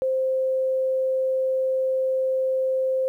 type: tone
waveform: sine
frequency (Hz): 523.3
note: C5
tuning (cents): 0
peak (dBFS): -20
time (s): 0.02-3.08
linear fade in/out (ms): 0
effects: 10-bit